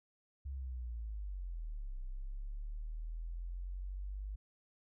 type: linear two-way sweep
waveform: sine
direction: down then up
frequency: 69.3 to 31.48 to 50.6 Hz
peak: -39 dBFS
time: 0.45-4.36 s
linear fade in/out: 10 ms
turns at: 1.98 s
effects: none